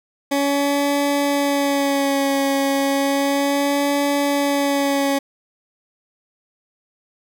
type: tone with vibrato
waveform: 20% pulse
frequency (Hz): 280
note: C#4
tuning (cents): +18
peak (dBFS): -12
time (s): 0.31-5.19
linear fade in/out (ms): 10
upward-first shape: sine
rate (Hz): 0.33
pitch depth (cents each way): 29
effects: none